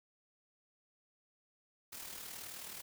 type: noise with amplitude modulation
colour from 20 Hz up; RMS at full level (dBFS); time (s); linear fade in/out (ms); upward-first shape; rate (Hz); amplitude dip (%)
white; -45; 1.92-2.82; 10; sine; 38.9; 50
effects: none